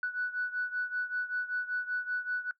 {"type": "beating tone pair", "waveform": "sine", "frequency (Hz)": [1480, 1485.2], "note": ["F#6", "F#6"], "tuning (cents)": [0, 6], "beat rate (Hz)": 5.2, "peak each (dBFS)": [-32, -35], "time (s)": [0.03, 2.51], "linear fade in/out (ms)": 2, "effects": ["noise-tail reverb RT60 0.1 s tail -19 dB re dry", "tanh soft clip ceiling -23 dBFS"]}